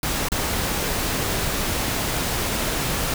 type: noise with dropouts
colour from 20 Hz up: pink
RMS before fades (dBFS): -24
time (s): 0.03-3.14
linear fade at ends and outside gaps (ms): 2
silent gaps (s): 0.286-0.318
effects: none